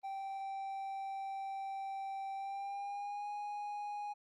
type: tone with pitch glide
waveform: triangle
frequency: 780 to 826.4 Hz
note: G5 to G#5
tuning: -9 to -9 cents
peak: -37 dBFS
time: 0.03-4.14 s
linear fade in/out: 20 ms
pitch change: +100 cents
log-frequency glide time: 2.35-3.29 s
effects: Opus 32 kbps